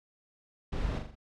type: noise with echo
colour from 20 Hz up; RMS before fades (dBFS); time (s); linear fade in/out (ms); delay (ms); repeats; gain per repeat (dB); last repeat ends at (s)
brown; -33; 0.72-0.99; 10; 41; 4; -5; 1.154
effects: low-pass 5000 Hz 12 dB/octave